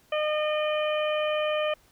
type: harmonic tone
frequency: 609 Hz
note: D#5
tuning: 37 cents flat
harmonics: 1 / 2 / 3 / 4 / 5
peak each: -25 / -33 / -38 / -35 / -36 dBFS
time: 0.12-1.74 s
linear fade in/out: 5 ms
effects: pink hiss -61 dBFS RMS until 1.91 s